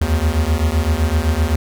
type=beating tone pair; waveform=square; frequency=74.5 / 82.3 Hz; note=D2 / E2; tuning=+25 / -2 cents; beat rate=7.8 Hz; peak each=-18 dBFS; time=0.01-1.56 s; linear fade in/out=5 ms; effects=none